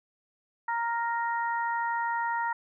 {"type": "harmonic tone", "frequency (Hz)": 466.2, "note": "A#4", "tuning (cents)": 0, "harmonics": [2, 3, 4], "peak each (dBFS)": [-28, -35, -35], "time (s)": [0.68, 2.53], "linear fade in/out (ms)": 5, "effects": []}